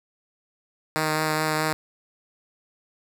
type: tone with vibrato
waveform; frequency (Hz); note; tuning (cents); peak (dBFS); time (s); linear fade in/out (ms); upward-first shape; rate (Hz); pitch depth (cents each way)
5% pulse; 155.56; D#3; 0; -11; 0.96-1.73; 0; triangle; 4.7; 15
effects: none